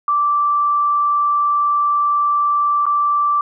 sine tone with dropouts, 1169 Hz, D6, 8 cents flat, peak -13 dBFS, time 0.08-3.41 s, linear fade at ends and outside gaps 2 ms, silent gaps 2.856-2.865 s, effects none

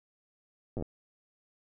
slowing click train, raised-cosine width 2 ms, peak -23 dBFS, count 6, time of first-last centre 0.77-0.824 s, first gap 8 ms, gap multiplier 1.15, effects none

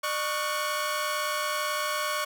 sawtooth tone cluster, 602 / 1113 / 1437 / 1495 Hz, D5 / C#6 / F6 / F#6, +43 / +7 / +49 / +17 cents, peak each -29 / -26 / -34 / -33 dBFS, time 0.03-2.25 s, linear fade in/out 10 ms, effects none

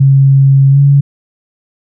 sine tone with pitch glide, 136.5 to 140.58 Hz, C#3 to C#3, -26 to +25 cents, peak -3 dBFS, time 0-1.01 s, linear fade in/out 10 ms, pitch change +51 cents, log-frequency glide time 0.7-0.79 s, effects none

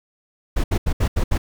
brown noise bursts at uneven times, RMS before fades -18 dBFS, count 6, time 0.56-0.64 / 0.71-0.78 / 0.86-0.93 / 1-1.08 / 1.16-1.24 / 1.31-1.38 s, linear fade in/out 10 ms, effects none

